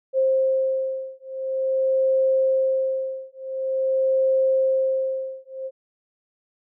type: beating tone pair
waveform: sine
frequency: 528 / 528.47 Hz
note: C5 / C5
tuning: +16 / +17 cents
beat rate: 0.47 Hz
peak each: -22 dBFS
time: 0.13-5.71 s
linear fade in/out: 50 ms
effects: none